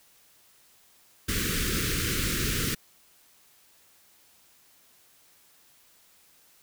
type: band-stop noise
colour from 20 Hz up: pink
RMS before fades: -28 dBFS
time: 1.28-2.75 s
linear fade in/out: 10 ms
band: 460 to 1300 Hz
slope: 48 dB/octave
effects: white hiss -60 dBFS RMS until 6.62 s